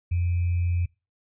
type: tone with sample-and-hold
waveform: sine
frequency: 87.31 Hz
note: F2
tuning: in tune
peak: -21 dBFS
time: 0.11-0.86 s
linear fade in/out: 10 ms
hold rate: 2450 Hz
effects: noise-tail reverb RT60 0.3 s tail -26 dB re dry + resampled to 8000 Hz